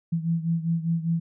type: beating tone pair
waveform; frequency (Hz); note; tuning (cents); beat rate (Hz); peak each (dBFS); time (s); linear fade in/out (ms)
sine; 164.8 / 169.8; E3 / F3; 0 / -48; 5; -24 / -28; 0.12-1.2; 10
effects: none